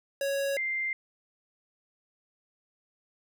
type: tone pair in turn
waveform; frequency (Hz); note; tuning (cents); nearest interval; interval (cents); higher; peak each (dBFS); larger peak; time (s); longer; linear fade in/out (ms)
square / sine; 554.4 / 2093; C#5 / C7; 0 / 0; octave + major seventh; 2300; second; -28; neither; 0.21-0.57 / 0.57-0.93; neither; 2
effects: none